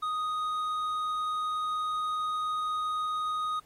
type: tone with hard clipping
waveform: sine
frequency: 1245 Hz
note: D#6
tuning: 1 cent sharp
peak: -30 dBFS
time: 0.02-3.6 s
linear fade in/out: 10 ms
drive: 5 dB
effects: pink hiss -63 dBFS RMS until 3.65 s + AAC 48 kbps